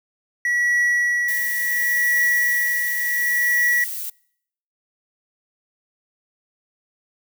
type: tone with tremolo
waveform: triangle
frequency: 1935 Hz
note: B6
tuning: 36 cents flat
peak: -14 dBFS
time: 0.45-3.84 s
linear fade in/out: 2 ms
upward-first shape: triangle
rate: 0.7 Hz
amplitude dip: 55%
type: noise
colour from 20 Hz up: violet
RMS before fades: -29 dBFS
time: 1.28-4.1 s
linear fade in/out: 5 ms
effects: noise-tail reverb RT60 0.7 s tail -25 dB re dry